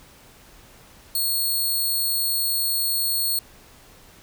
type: tone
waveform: 5% pulse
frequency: 4330 Hz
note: C#8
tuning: 41 cents flat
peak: -14 dBFS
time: 1.15-3.39 s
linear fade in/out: 2 ms
effects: pink hiss -50 dBFS RMS until 4.22 s